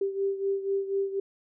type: beating tone pair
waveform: sine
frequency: 392 / 396.1 Hz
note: G4 / G4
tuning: 0 / +18 cents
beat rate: 4.1 Hz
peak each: -27 / -32 dBFS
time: 0.01-1.2 s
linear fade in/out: 5 ms
effects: none